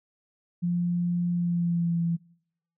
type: tone with pitch glide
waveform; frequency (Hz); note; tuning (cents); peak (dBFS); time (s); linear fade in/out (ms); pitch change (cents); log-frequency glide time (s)
sine; 174.61 to 168.66; F3 to E3; 0 to +40; -23; 0.62-2.17; 20; -60; 1.32-2.02
effects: noise-tail reverb RT60 0.7 s tail -24 dB re dry